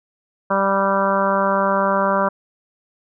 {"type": "harmonic tone with a mistuned harmonic", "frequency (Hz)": 196, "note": "G3", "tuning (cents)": 0, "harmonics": [1, 2, 3, 4, 5, 6, 7, 8], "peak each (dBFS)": [-24, -28, -20, -29, -21, -23, -25, -29], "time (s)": [0.5, 2.29], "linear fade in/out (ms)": 10, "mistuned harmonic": 8, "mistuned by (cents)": -22, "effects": []}